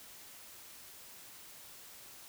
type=silence; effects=white hiss -53 dBFS RMS until 2.28 s